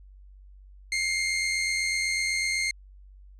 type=tone pair together; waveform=sawtooth; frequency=2112 / 2200 Hz; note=C7 / C#7; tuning=+16 / -14 cents; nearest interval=minor second; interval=70 cents; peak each=-22 / -30 dBFS; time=0.92-2.71 s; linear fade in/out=2 ms; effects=added 48 Hz sine -47 dBFS peak until 3.39 s + resampled to 22050 Hz